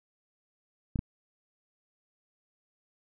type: clicks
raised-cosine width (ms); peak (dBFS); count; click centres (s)
5; -18; 2; 0.958 / 0.991
effects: none